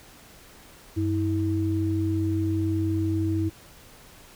sine tone pair together, 96.1 / 323.2 Hz, G2 / E4, -34 / -34 cents, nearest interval octave + major sixth, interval 2100 cents, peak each -25 dBFS, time 0.96-3.5 s, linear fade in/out 20 ms, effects pink hiss -50 dBFS RMS until 4.35 s

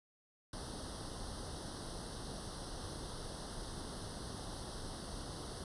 pink noise with comb filter, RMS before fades -45 dBFS, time 0.53-5.64 s, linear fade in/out 2 ms, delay 0.21 ms, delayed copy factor +0.95, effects resampled to 24000 Hz

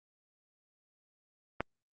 click, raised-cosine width 0.5 ms, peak -15 dBFS, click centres 1.606 s, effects Opus 32 kbps

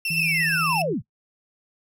35% pulse tone with vibrato, 2666 Hz, E7, 19 cents sharp, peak -22 dBFS, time 0.05-0.82 s, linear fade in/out 2 ms, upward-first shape square, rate 17 Hz, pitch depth 29 cents each way
sine tone with tremolo, 162 Hz, E3, 30 cents flat, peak -27 dBFS, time 0.1-0.94 s, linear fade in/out 5 ms, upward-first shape sine, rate 14 Hz, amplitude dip 30%
sine linear sweep, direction down, 2794 to 74 Hz, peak -22 dBFS, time 0.14-1.02 s, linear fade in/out 50 ms
effects noise-tail reverb RT60 0.1 s tail -19 dB re dry

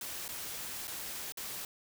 white noise with dropouts, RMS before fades -41 dBFS, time 0.01-1.65 s, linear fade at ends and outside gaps 2 ms, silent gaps 0.281-0.288 / 0.873-0.878 / 1.322-1.372 s, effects none

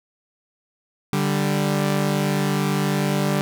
sawtooth tone pair together, 146.83 / 195.99 Hz, D3 / G3, 0 / 0 cents, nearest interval perfect fourth, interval 500 cents, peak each -18 dBFS, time 1.13-3.41 s, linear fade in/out 0 ms, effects none

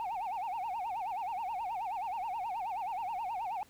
sine tone with vibrato, 822 Hz, G#5, 18 cents flat, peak -31 dBFS, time 0-3.63 s, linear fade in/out 0 ms, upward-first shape sine, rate 9.4 Hz, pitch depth 230 cents each way, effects tanh soft clip ceiling -33 dBFS + pink hiss -62 dBFS RMS until 3.69 s

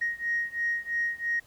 sine beating tone pair, 1873 / 1876 Hz, A#6 / A#6, +8 / +11 cents, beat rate 3 Hz, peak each -29 / -30 dBFS, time 0.01-1.4 s, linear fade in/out 10 ms, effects tanh soft clip ceiling -19 dBFS + pink hiss -59 dBFS RMS until 1.46 s

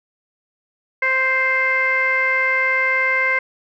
15% pulse tone with low-pass filter, 523.3 Hz, C5, in tune, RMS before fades -18 dBFS, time 1.02-3.39 s, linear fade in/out 5 ms, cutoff 2000 Hz, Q 7.6, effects none

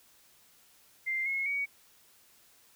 sine tone with pitch steps, 2093 / 2171 / 2251 Hz, C7 / C#7 / C#7, 0 / -37 / +26 cents, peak -29 dBFS, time 1.06-1.66 s, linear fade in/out 20 ms, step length 200 ms, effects white hiss -62 dBFS RMS until 2.75 s

